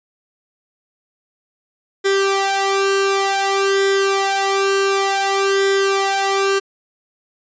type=tone with flanger; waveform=sawtooth; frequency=392 Hz; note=G4; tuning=in tune; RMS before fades=-17 dBFS; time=2.04-6.6 s; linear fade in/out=20 ms; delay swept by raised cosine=0.56 to 1.86 ms; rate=0.55 Hz; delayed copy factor=+0.8; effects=resampled to 16000 Hz